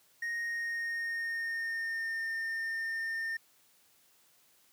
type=tone with pitch glide; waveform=triangle; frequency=1864.7 to 1813.7 Hz; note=A#6 to A#6; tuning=0 to -48 cents; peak=-31 dBFS; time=0.22-3.37 s; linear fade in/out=5 ms; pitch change=-48 cents; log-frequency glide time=0.42-2.27 s; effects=white hiss -66 dBFS RMS until 4.72 s + high-pass 80 Hz 12 dB/octave